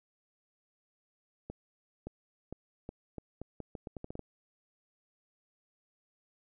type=accelerating click train; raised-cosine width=2 ms; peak=-27 dBFS; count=14; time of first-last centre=1.5-4.193 s; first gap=570 ms; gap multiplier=0.8; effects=none